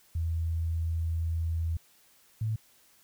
sine tone pair in turn, 82.2 / 109.72 Hz, E2 / A2, -4 / -4 cents, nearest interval perfect fourth, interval 500 cents, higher second, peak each -27 dBFS, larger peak neither, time 0.15-1.77 / 2.41-2.56 s, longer first, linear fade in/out 5 ms, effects white hiss -62 dBFS RMS until 3.03 s

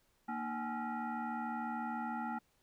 sine tone with frequency modulation, 305.8 Hz, D#4, 30 cents flat, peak -36 dBFS, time 0.28-2.39 s, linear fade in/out 10 ms, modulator 538 Hz, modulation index 2, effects pink hiss -74 dBFS RMS until 2.62 s

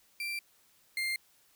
35% pulse tone pair in turn, 2355 / 2106 Hz, D7 / C7, +4 / +11 cents, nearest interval major second, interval 193 cents, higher first, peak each -32 / -29 dBFS, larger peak second, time 0.2-0.39 / 0.97-1.16 s, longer neither, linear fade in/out 2 ms, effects white hiss -66 dBFS RMS until 1.55 s

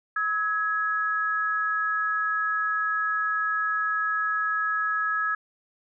sine tone pair together, 1288.2 / 1670 Hz, E6 / G#6, -40 / +9 cents, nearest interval major third, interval 449 cents, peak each -26 dBFS, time 0.16-5.35 s, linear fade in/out 5 ms, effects none

